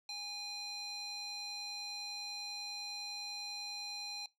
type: tone with band-pass filter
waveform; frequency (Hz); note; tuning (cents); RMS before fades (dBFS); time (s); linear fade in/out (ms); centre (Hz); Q
square; 819; G#5; -24; -43; 0.09-4.26; 2; 4200; 3.1
effects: noise-tail reverb RT60 0.2 s tail -22 dB re dry